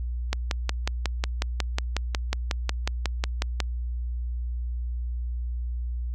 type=click train; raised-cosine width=0.2 ms; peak=-8 dBFS; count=19; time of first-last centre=0.33-3.603 s; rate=5.5 Hz; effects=added 60 Hz sine -27 dBFS peak until 6.14 s